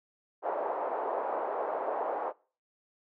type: band-pass noise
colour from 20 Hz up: white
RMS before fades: -33 dBFS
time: 0.42-2.33 s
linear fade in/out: 50 ms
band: 470 to 860 Hz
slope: 24 dB/octave
effects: noise-tail reverb RT60 0.4 s tail -23 dB re dry